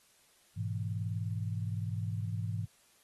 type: chord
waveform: sine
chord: E major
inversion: first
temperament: equal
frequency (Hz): 103.83 / 123.47 / 164.81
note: G#2 / B2 / E3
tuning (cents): 0 / 0 / 0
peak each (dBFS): -34 / -40 / -40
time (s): 0.56-2.66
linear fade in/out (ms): 20
effects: white hiss -66 dBFS RMS until 3.03 s + AAC 32 kbps